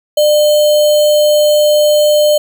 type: tone with sample-and-hold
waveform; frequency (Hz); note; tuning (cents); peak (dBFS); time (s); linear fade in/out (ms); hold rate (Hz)
sine; 599; D5; +34; -6; 0.17-2.38; 5; 3675
effects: none